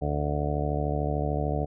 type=harmonic tone; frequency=73.42 Hz; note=D2; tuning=in tune; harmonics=1 / 2 / 3 / 4 / 5 / 6 / 7 / 8 / 9 / 10; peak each=-30 / -30 / -39 / -35 / -44 / -34 / -40 / -35 / -37 / -35 dBFS; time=0.01-1.66 s; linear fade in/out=20 ms; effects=none